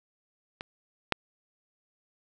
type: clicks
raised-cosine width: 0.3 ms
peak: -20 / -7 dBFS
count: 2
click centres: 0.609 / 1.123 s
effects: none